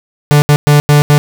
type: tone bursts at uneven times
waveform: 45% pulse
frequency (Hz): 146.83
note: D3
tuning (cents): 0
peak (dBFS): -4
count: 5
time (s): 0.31-0.42 / 0.49-0.56 / 0.67-0.8 / 0.89-1.02 / 1.1-1.18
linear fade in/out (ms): 0
effects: none